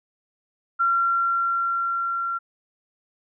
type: tone with level ramp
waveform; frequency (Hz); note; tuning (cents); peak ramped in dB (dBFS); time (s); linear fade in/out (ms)
sine; 1370; F6; -34; -17 to -24; 0.79-2.39; 20
effects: none